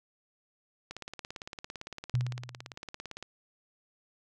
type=click train; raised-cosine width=0.2 ms; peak=-23 dBFS; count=42; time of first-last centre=0.91-3.226 s; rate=17.7 Hz
type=tone with exponential decay; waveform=sine; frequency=123.47 Hz; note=B2; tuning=in tune; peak=-23 dBFS; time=2.14-2.74 s; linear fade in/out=0 ms; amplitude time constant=130 ms
effects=none